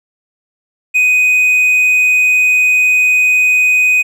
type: tone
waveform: triangle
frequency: 2498 Hz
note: D#7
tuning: 6 cents sharp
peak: -6 dBFS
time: 0.94-4.03 s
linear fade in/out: 20 ms
effects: none